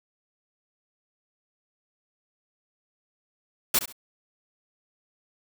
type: noise with echo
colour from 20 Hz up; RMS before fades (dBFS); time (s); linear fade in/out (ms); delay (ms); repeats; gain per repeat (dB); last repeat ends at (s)
white; -21; 3.74-3.79; 5; 68; 2; -12; 3.926
effects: none